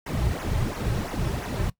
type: noise with flanger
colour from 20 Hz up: brown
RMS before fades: -27 dBFS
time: 0.06-1.7 s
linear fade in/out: 5 ms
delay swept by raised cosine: 0.23 to 4.23 ms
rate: 2.9 Hz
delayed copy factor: -0.85
effects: noise-tail reverb RT60 0.1 s tail -19 dB re dry